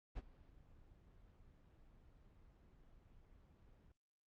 brown noise with ADSR envelope, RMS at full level -44 dBFS, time 0.15-3.92 s, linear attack 23 ms, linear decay 40 ms, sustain -21 dB, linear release 4 ms, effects low-pass 4000 Hz 12 dB/octave + Opus 48 kbps

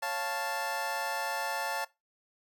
25% pulse chord, Db augmented, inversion none, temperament equal, 554.4 / 698.5 / 880 Hz, Db5 / F5 / A5, 0 / 0 / 0 cents, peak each -35 / -34 / -30 dBFS, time 0.02-1.85 s, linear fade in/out 10 ms, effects noise-tail reverb RT60 0.2 s tail -19 dB re dry

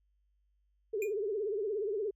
sine tone with vibrato, 415.3 Hz, G#4, in tune, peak -31 dBFS, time 0.93-2.11 s, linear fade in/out 10 ms, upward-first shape triangle, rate 17 Hz, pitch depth 160 cents each way
square tone with exponential decay, 2431 Hz, D#7, 41 cents flat, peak -36 dBFS, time 1.02-1.14 s, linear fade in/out 2 ms, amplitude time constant 25 ms
effects added 50 Hz sine -70 dBFS peak until 2.15 s

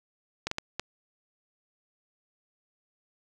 clicks, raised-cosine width 0.2 ms, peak -13 dBFS, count 4, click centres 0.47 / 0.514 / 0.584 / 0.796 s, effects none

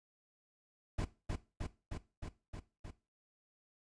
brown noise with echo, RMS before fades -35 dBFS, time 0.98-1.05 s, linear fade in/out 10 ms, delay 310 ms, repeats 6, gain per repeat -2 dB, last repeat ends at 2.91 s, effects noise-tail reverb RT60 0.3 s tail -17 dB re dry + resampled to 22050 Hz

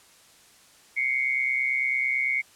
sine tone pair together, 2100 / 2229 Hz, C7 / C#7, +6 / +9 cents, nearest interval minor second, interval 103 cents, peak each -26 / -25 dBFS, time 0.96-2.42 s, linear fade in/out 20 ms, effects white hiss -55 dBFS RMS until 2.55 s + low-pass 10000 Hz 12 dB/octave

